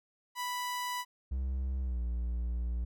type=tone; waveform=sawtooth; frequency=987.8 Hz; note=B5; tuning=in tune; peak=-30 dBFS; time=0.35-1.05 s; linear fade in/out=50 ms
type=tone with pitch glide; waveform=triangle; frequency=65.41 to 59.29 Hz; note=C2 to A#1; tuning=0 to +30 cents; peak=-29 dBFS; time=1.31-2.85 s; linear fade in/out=10 ms; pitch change=-170 cents; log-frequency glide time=1.81-2 s
effects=none